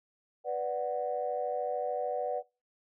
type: chord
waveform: sine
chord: B minor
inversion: none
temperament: equal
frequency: 493.9 / 587.3 / 740 Hz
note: B4 / D5 / F#5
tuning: 0 / 0 / 0 cents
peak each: -34 dBFS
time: 0.44-2.43 s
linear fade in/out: 50 ms
effects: noise-tail reverb RT60 0.3 s tail -24 dB re dry + tanh soft clip ceiling -20 dBFS

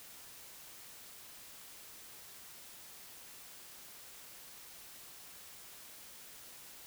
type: silence
effects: white hiss -53 dBFS RMS until 6.86 s

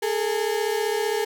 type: tone pair together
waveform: 35% pulse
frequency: 415.3 / 450.7 Hz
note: G#4 / A4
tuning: 0 / +42 cents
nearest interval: minor second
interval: 142 cents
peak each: -23 / -24 dBFS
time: 0.02-1.25 s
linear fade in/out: 10 ms
effects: none

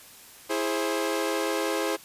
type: chord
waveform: sawtooth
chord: E augmented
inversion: none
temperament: equal with one note detuned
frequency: 329.6 / 415.3 / 529.3 Hz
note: E4 / G#4 / B#4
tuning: 0 / 0 / +20 cents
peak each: -26 dBFS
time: 0.49-1.97 s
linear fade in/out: 20 ms
effects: white hiss -49 dBFS RMS until 2.04 s + resampled to 32000 Hz

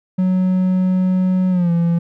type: tone with pitch glide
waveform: triangle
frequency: 185 to 169.65 Hz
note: F#3 to F3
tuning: 0 to -50 cents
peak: -11 dBFS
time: 0.18-1.99 s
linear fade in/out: 10 ms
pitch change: -150 cents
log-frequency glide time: 1.5-1.71 s
effects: none

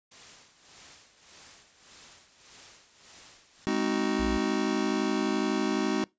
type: noise with tremolo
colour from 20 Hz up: white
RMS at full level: -48 dBFS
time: 0.11-3.66 s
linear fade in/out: 10 ms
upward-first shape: sine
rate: 1.7 Hz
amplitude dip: 70%
type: chord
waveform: square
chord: Ab dominant seventh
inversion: none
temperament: just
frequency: 207.7 / 259.6 / 311.5 / 373.8 Hz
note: Ab3 / C4 / Eb4 / Gb4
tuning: 0 / -13 / +2 / +18 cents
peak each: -32 dBFS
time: 3.67-6.04 s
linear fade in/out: 0 ms
type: tone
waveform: triangle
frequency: 58.4 Hz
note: A#1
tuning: 4 cents sharp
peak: -30 dBFS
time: 4.19-4.38 s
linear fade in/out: 10 ms
effects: noise-tail reverb RT60 0.2 s tail -23 dB re dry + resampled to 16000 Hz

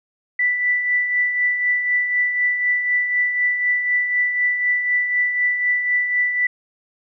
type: tone with tremolo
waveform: sine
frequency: 1975.5 Hz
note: B6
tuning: in tune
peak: -14 dBFS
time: 0.39-6.47 s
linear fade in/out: 5 ms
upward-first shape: triangle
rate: 4 Hz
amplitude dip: 55%
effects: none

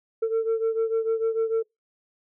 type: beating tone pair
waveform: sine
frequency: 448.2 / 454.9 Hz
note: A4 / A#4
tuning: +32 / -42 cents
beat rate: 6.7 Hz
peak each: -21 / -25 dBFS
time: 0.22-1.63 s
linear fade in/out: 10 ms
effects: noise-tail reverb RT60 0.2 s tail -26 dB re dry + tanh soft clip ceiling -19 dBFS

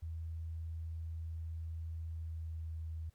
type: tone with pitch glide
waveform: sine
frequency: 81.4 to 80.37 Hz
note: E2 to E2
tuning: -21 to -43 cents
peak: -39 dBFS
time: 0.02-3.1 s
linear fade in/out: 10 ms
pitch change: -22 cents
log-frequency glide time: 2.06-2.79 s
effects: pink hiss -75 dBFS RMS until 3.14 s

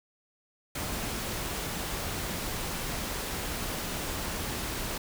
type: tone in noise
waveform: sine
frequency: 220 Hz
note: A3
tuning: in tune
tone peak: -43 dBFS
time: 0.92-1.26 s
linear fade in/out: 5 ms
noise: pink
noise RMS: -34 dBFS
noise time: 0.75-4.98 s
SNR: -12 dB
effects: none

